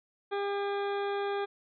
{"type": "harmonic tone with a mistuned harmonic", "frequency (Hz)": 401.9, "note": "G4", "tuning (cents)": 43, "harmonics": [1, 2, 3, 4, 5, 6, 8, 9, 10], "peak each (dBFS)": [-31, -36, -41, -42, -51, -48, -49, -53, -58], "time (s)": [0.31, 1.46], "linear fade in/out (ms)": 20, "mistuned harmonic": 8, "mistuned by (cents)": 54, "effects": []}